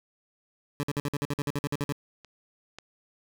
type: tone bursts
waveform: 20% pulse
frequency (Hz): 144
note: D3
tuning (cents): -34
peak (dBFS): -22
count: 14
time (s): 0.8-1.924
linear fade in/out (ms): 0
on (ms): 32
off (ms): 52
type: clicks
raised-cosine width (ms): 0.2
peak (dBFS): -31 / -24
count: 2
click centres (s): 2.247 / 2.786
effects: none